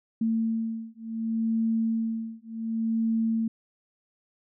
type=beating tone pair; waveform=sine; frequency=224.9 / 225.58 Hz; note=A3 / A3; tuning=+38 / +43 cents; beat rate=0.68 Hz; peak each=-28 dBFS; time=0.21-3.48 s; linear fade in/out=5 ms; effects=none